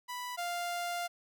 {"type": "tone pair in turn", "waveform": "sawtooth", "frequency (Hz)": [987.8, 698.5], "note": ["B5", "F5"], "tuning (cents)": [0, 0], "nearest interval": "tritone", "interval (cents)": 600, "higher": "first", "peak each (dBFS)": [-34, -30], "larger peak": "second", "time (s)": [[0.08, 0.37], [0.37, 1.08]], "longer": "second", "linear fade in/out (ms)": 20, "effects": []}